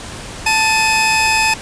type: tone pair together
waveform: sawtooth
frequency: 882 / 2528 Hz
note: A5 / D#7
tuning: +4 / +27 cents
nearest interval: octave + tritone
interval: 1823 cents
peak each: -11 dBFS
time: 0.46-1.54 s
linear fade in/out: 5 ms
effects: pink hiss -30 dBFS RMS until 1.61 s + resampled to 22050 Hz